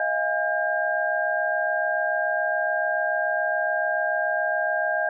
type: tone cluster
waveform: sine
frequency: 632 / 699 / 820 / 1604 Hz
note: D#5 / F5 / G#5 / G6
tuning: +27 / +1 / -22 / +39 cents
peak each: -26 / -28 / -32 / -25 dBFS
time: 0-5.09 s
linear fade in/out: 2 ms
effects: none